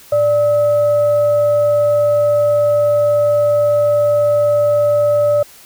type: tone with frequency modulation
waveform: sine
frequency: 587.3 Hz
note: D5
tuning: in tune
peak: -10 dBFS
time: 0.12-5.43 s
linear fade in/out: 5 ms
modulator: 697 Hz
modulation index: 0.27
effects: white hiss -42 dBFS RMS until 5.65 s